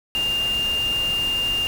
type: tone in noise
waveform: sine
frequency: 2804 Hz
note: F7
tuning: 6 cents sharp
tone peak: -20 dBFS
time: 0.15-1.67 s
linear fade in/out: 0 ms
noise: pink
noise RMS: -33 dBFS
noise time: 0.15-1.67 s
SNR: +10 dB
effects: none